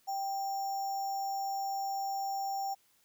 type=tone with sample-and-hold; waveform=sine; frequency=784 Hz; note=G5; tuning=in tune; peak=-32 dBFS; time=0.07-2.75 s; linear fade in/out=20 ms; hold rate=6300 Hz; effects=white hiss -69 dBFS RMS until 3.04 s